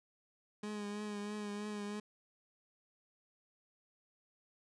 30% pulse tone with vibrato, 207.7 Hz, G#3, in tune, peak -37 dBFS, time 0.63-2 s, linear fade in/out 5 ms, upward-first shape triangle, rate 3.1 Hz, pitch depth 35 cents each way, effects resampled to 22050 Hz

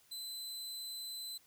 sawtooth tone, 4035 Hz, B7, 36 cents sharp, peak -39 dBFS, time 0.11-1.38 s, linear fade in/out 10 ms, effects white hiss -67 dBFS RMS until 1.46 s

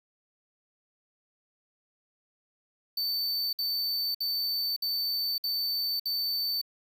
square tone bursts, 4543 Hz, C#8, 42 cents sharp, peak -28 dBFS, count 6, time 2.97-6.615 s, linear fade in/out 5 ms, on 560 ms, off 57 ms, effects 9-bit

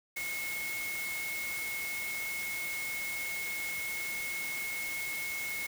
sine tone in noise, 2175 Hz, C#7, 33 cents flat, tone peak -35 dBFS, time 0.16-5.67 s, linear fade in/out 10 ms, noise white, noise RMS -41 dBFS, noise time 0.16-5.67 s, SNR +3 dB, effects none

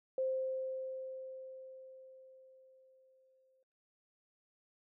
sine tone with exponential decay, 523.3 Hz, C5, in tune, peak -31 dBFS, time 0.18-3.63 s, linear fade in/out 2 ms, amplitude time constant 750 ms, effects noise-tail reverb RT60 0.5 s tail -21 dB re dry

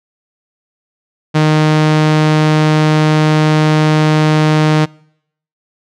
sawtooth tone, 154.3 Hz, D#3, 14 cents flat, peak -4 dBFS, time 1.34-4.86 s, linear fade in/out 20 ms, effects noise-tail reverb RT60 0.7 s tail -25 dB re dry + low-pass 5000 Hz 12 dB/octave

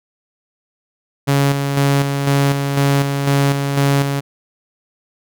sawtooth tone with tremolo, 139.9 Hz, C#3, 16 cents sharp, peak -8 dBFS, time 1.27-4.21 s, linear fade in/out 20 ms, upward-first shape square, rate 2 Hz, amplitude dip 45%, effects none

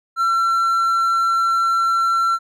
triangle tone, 1353 Hz, E6, 45 cents sharp, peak -13 dBFS, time 0.16-2.39 s, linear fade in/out 50 ms, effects none

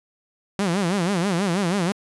sawtooth tone with vibrato, 185 Hz, F#3, in tune, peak -16 dBFS, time 0.59-1.92 s, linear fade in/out 0 ms, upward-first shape sine, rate 6.2 Hz, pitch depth 190 cents each way, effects resampled to 24000 Hz

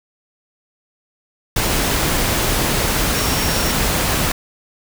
sine tone in noise, 5550 Hz, F8, 12 cents flat, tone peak -27 dBFS, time 3.15-3.72 s, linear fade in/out 5 ms, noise pink, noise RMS -18 dBFS, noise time 1.56-4.32 s, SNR -12 dB, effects none

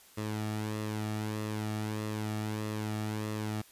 sawtooth tone with flanger, 107.3 Hz, A2, 43 cents flat, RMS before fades -35 dBFS, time 0.17-3.62 s, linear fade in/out 10 ms, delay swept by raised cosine 1.3 to 1.99 ms, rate 1.6 Hz, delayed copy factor -0.5, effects white hiss -58 dBFS RMS until 3.71 s + resampled to 32000 Hz

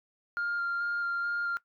sine tone with vibrato, 1400 Hz, F6, 4 cents sharp, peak -27 dBFS, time 0.37-1.57 s, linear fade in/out 0 ms, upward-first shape square, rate 2.3 Hz, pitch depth 10 cents each way, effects noise-tail reverb RT60 0.1 s tail -19 dB re dry + tanh soft clip ceiling -26 dBFS

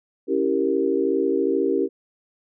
sine chord, C# diminished seventh, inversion none, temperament equal, 277.2 / 329.6 / 392 / 466.2 Hz, C#4 / E4 / G4 / Bb4, 0 / 0 / 0 / 0 cents, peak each -25 / -25 / -22 / -25 dBFS, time 0.27-1.89 s, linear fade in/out 50 ms, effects none

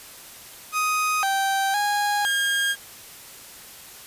30% pulse tone with pitch steps, 1250 / 780 / 823 / 1620 Hz, D#6 / G5 / G#5 / G#6, +8 / -9 / -16 / -43 cents, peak -18 dBFS, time 0.72-2.76 s, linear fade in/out 50 ms, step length 510 ms, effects white hiss -43 dBFS RMS until 4.06 s + resampled to 32000 Hz

